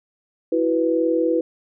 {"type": "chord", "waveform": "sine", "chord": "E suspended second", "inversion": "none", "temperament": "equal", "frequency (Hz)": [329.6, 370, 493.9], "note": ["E4", "F#4", "B4"], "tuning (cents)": [0, 0, 0], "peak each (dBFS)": [-20, -25, -20], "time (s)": [0.52, 1.41], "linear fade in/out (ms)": 5, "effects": []}